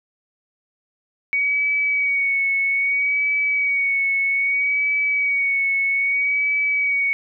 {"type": "tone with vibrato", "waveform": "sine", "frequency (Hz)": 2247, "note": "C#7", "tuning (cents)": 23, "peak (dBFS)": -17, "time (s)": [1.33, 7.13], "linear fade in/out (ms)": 0, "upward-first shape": "sine", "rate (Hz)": 0.62, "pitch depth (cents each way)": 34, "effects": []}